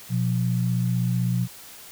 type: tone pair together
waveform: sine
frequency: 122.4 / 178.23 Hz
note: B2 / F3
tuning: -15 / +35 cents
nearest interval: perfect fifth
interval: 650 cents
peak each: -22 / -25 dBFS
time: 0.09-1.48 s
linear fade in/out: 50 ms
effects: white hiss -44 dBFS RMS until 1.91 s